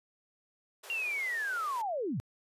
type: high-pass noise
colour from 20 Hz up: pink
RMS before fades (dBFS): -49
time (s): 0.83-1.82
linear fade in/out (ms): 10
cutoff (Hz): 380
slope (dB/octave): 96
type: linear sweep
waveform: sine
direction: down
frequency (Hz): 2794 to 92.5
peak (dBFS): -31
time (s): 0.9-2.2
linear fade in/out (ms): 0
effects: resampled to 32000 Hz